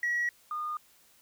sine tone pair in turn, 1919 / 1220.5 Hz, A#6 / D#6, +50 / -34 cents, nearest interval minor sixth, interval 784 cents, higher first, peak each -25 / -31 dBFS, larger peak first, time 0.03-0.29 / 0.51-0.77 s, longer neither, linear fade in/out 2 ms, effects tanh soft clip ceiling -24 dBFS + white hiss -62 dBFS RMS until 1.21 s

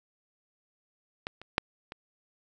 clicks, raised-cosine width 0.3 ms, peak -17 / -29 / -7 / -24 dBFS, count 4, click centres 1.269 / 1.416 / 1.581 / 1.921 s, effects none

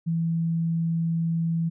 sine tone, 165.5 Hz, E3, 7 cents sharp, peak -22 dBFS, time 0.06-1.7 s, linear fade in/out 20 ms, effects none

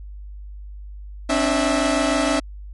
sawtooth tone cluster, 268.5 / 294.9 / 653 Hz, C4 / D4 / E5, +45 / +7 / -17 cents, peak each -18 dBFS, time 1.29-2.4 s, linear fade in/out 10 ms, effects added 50 Hz sine -33 dBFS peak until 2.73 s + MP3 48 kbps

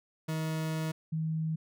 40% pulse / sine tone pair in turn, 158.5 / 159.14 Hz, D#3 / D#3, +32 / +39 cents, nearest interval unison, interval 7 cents, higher second, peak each -30 / -29 dBFS, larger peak second, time 0.28-0.92 / 1.12-1.56 s, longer first, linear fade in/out 10 ms, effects none

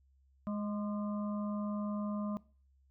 harmonic tone with a mistuned harmonic, 207.7 Hz, G#3, in tune, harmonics 1 / 3 / 5 / 6, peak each -34 / -44 / -48 / -50 dBFS, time 0.47-2.37 s, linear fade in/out 0 ms, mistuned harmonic 6, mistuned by -50 cents, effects noise-tail reverb RT60 0.4 s tail -21 dB re dry + added 67 Hz sine -65 dBFS peak until 2.9 s

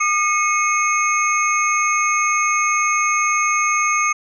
sine tone cluster, 1216 / 2178 / 2518 / 6400 Hz, D#6 / C#7 / D#7 / G8, -40 / -31 / +20 / +35 cents, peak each -18 / -20 / -26 / -23 dBFS, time 0-4.13 s, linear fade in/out 10 ms, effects none

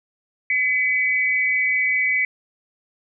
sine tone pair together, 2020 / 2265 Hz, B6 / C#7, +39 / +37 cents, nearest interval major second, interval 198 cents, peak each -20 dBFS, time 0.5-2.25 s, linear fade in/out 2 ms, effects none

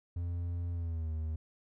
triangle tone with pitch glide, 86.6 to 78.96 Hz, F2 to D#2, -14 to +26 cents, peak -31 dBFS, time 0.16-1.36 s, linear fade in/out 5 ms, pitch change -160 cents, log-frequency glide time 0.72-1.11 s, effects none

